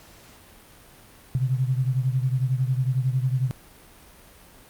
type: beating tone pair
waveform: sine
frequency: 126.8 / 137.8 Hz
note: B2 / C#3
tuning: +46 / -10 cents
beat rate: 11 Hz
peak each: -22 / -26 dBFS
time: 1.35-3.51 s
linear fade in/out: 0 ms
effects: pink hiss -50 dBFS RMS until 4.69 s + Opus 48 kbps